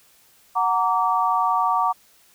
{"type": "chord", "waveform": "sine", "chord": "Gb augmented", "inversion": "none", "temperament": "just", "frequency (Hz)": [740, 925, 1156.2], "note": ["Gb5", "Bb5", "D6"], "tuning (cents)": [0, -14, -27], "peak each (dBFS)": [-23, -22, -21], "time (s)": [0.55, 1.93], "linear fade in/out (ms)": 20, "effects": ["white hiss -56 dBFS RMS until 2.34 s"]}